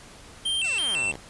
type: tone with vibrato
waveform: square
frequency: 2915 Hz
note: F#7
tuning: 26 cents flat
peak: -24 dBFS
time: 0.45-1.12 s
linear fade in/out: 10 ms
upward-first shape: square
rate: 3 Hz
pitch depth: 140 cents each way
type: exponential sweep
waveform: 5% pulse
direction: down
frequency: 793 to 58 Hz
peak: -25 dBFS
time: 0.64-1.17 s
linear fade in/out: 5 ms
effects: pink hiss -47 dBFS RMS until 1.29 s + resampled to 24000 Hz